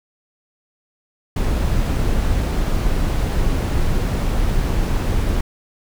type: noise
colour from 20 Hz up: brown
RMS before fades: -18 dBFS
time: 1.36-5.41 s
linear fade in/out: 5 ms
effects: none